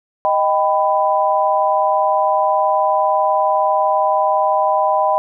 sine chord, Eb augmented, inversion none, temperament equal with one note detuned, 622.3 / 784 / 996.4 Hz, Eb5 / G5 / B5, 0 / 0 / +15 cents, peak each -17 dBFS, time 0.25-5.18 s, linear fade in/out 0 ms, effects none

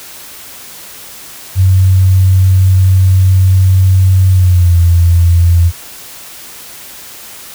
sine tone with pitch glide, 94 to 85.7 Hz, F#2 to F2, +28 to -32 cents, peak -4 dBFS, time 1.55-5.72 s, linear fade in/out 50 ms, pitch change -160 cents, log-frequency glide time 4.3-4.77 s, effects white hiss -31 dBFS RMS until 7.54 s

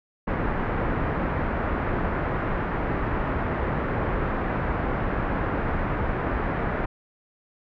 pink low-pass noise, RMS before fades -26 dBFS, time 0.27-6.86 s, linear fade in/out 10 ms, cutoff 1800 Hz, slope 24 dB/octave, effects none

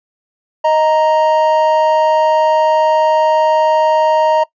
triangle tone pair together, 624.3 / 933 Hz, D#5 / A#5, +6 / +1 cents, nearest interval perfect fifth, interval 695 cents, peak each -10 dBFS, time 0.64-4.44 s, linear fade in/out 10 ms, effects noise-tail reverb RT60 0.1 s tail -20 dB re dry + resampled to 16000 Hz

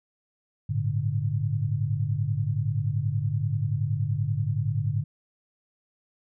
sine tone cluster, 102.2 / 112.7 / 144.7 Hz, G#2 / A2 / D3, -27 / +42 / -25 cents, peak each -28 dBFS, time 0.69-5.04 s, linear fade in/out 10 ms, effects none

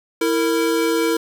square tone pair together, 329.4 / 460.2 Hz, E4 / A#4, -1 / -22 cents, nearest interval tritone, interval 579 cents, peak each -20 dBFS, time 0.21-1.17 s, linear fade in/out 5 ms, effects none

